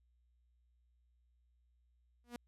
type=tone with exponential growth; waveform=sawtooth; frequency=240.3 Hz; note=B3; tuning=47 cents flat; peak=-36 dBFS; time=2.24-2.36 s; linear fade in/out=2 ms; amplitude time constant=25 ms; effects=added 60 Hz sine -70 dBFS peak until 2.47 s + resampled to 32000 Hz